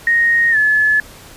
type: tone with pitch glide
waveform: sine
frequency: 1864.7 to 1719.8 Hz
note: A#6 to A6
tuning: 0 to -40 cents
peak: -10 dBFS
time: 0.07-1 s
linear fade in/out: 2 ms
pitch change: -140 cents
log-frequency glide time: 0.51-0.57 s
effects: pink hiss -39 dBFS RMS until 1.36 s + resampled to 32000 Hz